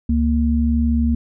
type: tone pair together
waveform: sine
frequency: 71.04 / 233.1 Hz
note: C#2 / A#3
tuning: +43 / 0 cents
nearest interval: octave + major sixth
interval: 2057 cents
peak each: -17 dBFS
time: 0.09-1.15 s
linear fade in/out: 5 ms
effects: none